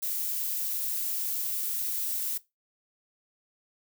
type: noise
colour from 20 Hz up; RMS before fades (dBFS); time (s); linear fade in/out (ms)
violet; -31; 0.02-2.38; 10
effects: noise-tail reverb RT60 0.2 s tail -18 dB re dry